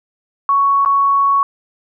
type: tone with dropouts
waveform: sine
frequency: 1113 Hz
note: C#6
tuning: 7 cents sharp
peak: -10 dBFS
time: 0.49-1.43 s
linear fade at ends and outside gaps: 1 ms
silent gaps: 0.849-0.859 s
effects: none